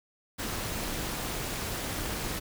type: noise with amplitude modulation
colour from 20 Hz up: pink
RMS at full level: -31 dBFS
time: 0.38-2.4 s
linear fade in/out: 20 ms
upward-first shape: sine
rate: 265 Hz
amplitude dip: 65%
effects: none